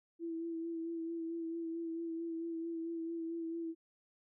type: tone with vibrato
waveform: sine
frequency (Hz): 331.4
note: E4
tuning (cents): +9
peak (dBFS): -37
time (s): 0.19-3.75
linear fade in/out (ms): 50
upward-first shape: sine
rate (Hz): 4.5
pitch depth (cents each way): 25
effects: none